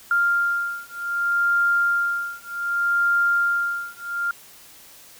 sine beating tone pair, 1396.9 / 1397.55 Hz, F6 / F6, 0 / +1 cents, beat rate 0.65 Hz, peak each -22 dBFS, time 0.11-4.31 s, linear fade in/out 2 ms, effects white hiss -47 dBFS RMS until 5.19 s

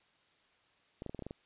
clicks, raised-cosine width 2 ms, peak -28 dBFS, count 8, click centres 1.021 / 1.063 / 1.095 / 1.147 / 1.192 / 1.223 / 1.266 / 1.309 s, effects white hiss -69 dBFS RMS until 1.45 s + resampled to 8000 Hz

